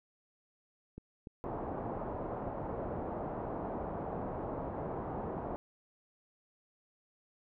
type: click train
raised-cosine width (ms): 3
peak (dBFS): -32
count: 8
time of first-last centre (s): 0.98-3.021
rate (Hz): 3.43
type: low-pass noise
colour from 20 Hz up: white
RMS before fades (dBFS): -39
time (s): 1.44-5.56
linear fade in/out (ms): 0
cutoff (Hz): 860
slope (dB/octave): 24
effects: none